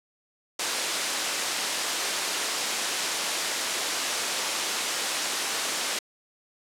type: band-pass noise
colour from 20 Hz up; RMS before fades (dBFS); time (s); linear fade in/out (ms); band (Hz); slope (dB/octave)
white; -29; 0.59-5.99; 5; 310 to 7500; 12
effects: low-pass 12000 Hz 12 dB/octave